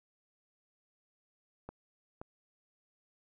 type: clicks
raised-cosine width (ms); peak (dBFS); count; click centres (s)
1; -29; 2; 1.69 / 2.215
effects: none